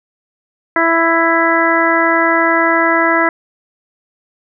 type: harmonic tone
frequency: 331.4 Hz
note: E4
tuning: 9 cents sharp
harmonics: 1 / 2 / 3 / 4 / 5 / 6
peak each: -17 / -17 / -17 / -17 / -17 / -17 dBFS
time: 0.76-3.29 s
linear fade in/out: 2 ms
effects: none

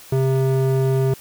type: tone with band-pass filter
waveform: square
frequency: 132.8 Hz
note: C3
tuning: 26 cents sharp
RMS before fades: -18 dBFS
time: 0.12-1.14 s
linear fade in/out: 5 ms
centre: 290 Hz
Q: 1.4
effects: white hiss -43 dBFS RMS until 1.2 s

